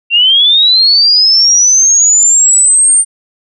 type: linear sweep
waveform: sine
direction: up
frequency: 2714 to 8870 Hz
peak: -4 dBFS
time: 0.1-3.05 s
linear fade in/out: 50 ms
effects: none